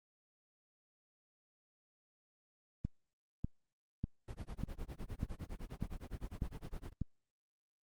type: click train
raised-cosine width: 5 ms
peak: -24 dBFS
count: 8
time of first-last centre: 2.85-7.017 s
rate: 1.68 Hz
type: noise with tremolo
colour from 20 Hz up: brown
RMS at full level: -41 dBFS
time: 4.28-6.93 s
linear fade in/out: 2 ms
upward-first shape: sine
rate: 9.8 Hz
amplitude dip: 100%
effects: Opus 24 kbps